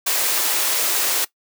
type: high-pass noise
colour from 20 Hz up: white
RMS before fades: -20 dBFS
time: 0.06-1.25 s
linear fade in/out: 10 ms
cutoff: 320 Hz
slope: 24 dB/octave
effects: noise-tail reverb RT60 0.1 s tail -19 dB re dry